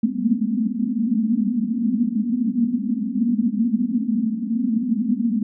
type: band-pass noise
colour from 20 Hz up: pink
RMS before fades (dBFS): -21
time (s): 0.03-5.43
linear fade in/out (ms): 5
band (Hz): 210 to 250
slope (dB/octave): 96
effects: none